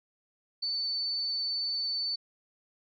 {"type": "tone", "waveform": "sine", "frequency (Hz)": 4509, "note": "C#8", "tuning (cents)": 29, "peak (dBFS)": -29, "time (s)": [0.62, 2.16], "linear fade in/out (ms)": 10, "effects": []}